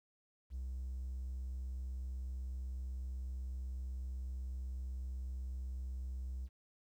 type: tone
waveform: triangle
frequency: 64 Hz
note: C2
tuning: 38 cents flat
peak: -36 dBFS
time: 0.5-6.49 s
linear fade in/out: 50 ms
effects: tanh soft clip ceiling -35 dBFS + 12-bit